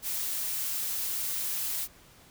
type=noise; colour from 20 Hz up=blue; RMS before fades=-32 dBFS; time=0.02-1.88 s; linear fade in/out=50 ms; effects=pink hiss -56 dBFS RMS until 2.3 s